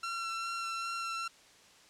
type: tone with vibrato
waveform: sawtooth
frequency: 1356 Hz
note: E6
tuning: 49 cents sharp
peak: -31 dBFS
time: 0.03-1.28 s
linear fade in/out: 5 ms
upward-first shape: sine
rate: 2.5 Hz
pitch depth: 13 cents each way
effects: white hiss -59 dBFS RMS until 1.89 s + low-pass 7000 Hz 12 dB/octave